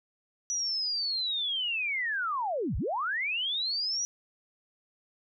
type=linear two-way sweep; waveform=sine; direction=down then up; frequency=5900 to 35.1 to 5900 Hz; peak=-28 dBFS; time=0.5-4.05 s; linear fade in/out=0 ms; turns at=2.77 s; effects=none